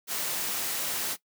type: noise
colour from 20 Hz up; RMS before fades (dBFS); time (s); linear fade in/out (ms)
white; -31; 0.07-1.17; 50
effects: noise-tail reverb RT60 0.1 s tail -18 dB re dry + high-pass 150 Hz 12 dB/octave